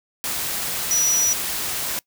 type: tone in noise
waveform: sine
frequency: 5860 Hz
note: F#8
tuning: 18 cents flat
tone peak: -17 dBFS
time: 0.91-1.33 s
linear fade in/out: 0 ms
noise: white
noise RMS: -26 dBFS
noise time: 0.24-1.99 s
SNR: +6 dB
effects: noise-tail reverb RT60 0.1 s tail -23 dB re dry